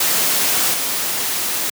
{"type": "noise with level steps", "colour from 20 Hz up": "white", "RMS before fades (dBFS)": [-17, -21], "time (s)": [0, 1.7], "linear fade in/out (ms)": 5, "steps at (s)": 0.73, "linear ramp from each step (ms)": 10, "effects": ["high-pass 150 Hz 12 dB/octave"]}